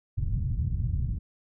white low-pass noise, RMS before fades -28 dBFS, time 0.17-1.19 s, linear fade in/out 10 ms, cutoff 120 Hz, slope 24 dB/octave, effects none

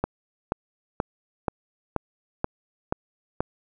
click train, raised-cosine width 1 ms, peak -9 dBFS, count 8, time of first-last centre 0.04-3.405 s, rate 2.08 Hz, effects none

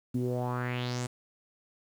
sawtooth tone with low-pass filter sweep, 123.47 Hz, B2, in tune, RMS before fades -32 dBFS, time 0.14-1.07 s, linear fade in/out 10 ms, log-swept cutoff 250 to 8800 Hz, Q 3.9, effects 9-bit

